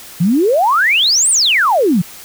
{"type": "exponential two-way sweep", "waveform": "sine", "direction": "up then down", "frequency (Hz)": [157.5, 9397, 157.5], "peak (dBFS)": -9, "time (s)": [0.2, 2.02], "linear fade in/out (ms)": 10, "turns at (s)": 1.3, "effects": ["white hiss -35 dBFS RMS until 2.24 s"]}